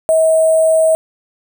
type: tone with sample-and-hold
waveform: sine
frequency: 642 Hz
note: E5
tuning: 46 cents flat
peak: -8 dBFS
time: 0.09-0.95 s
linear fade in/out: 0 ms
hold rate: 8820 Hz
effects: none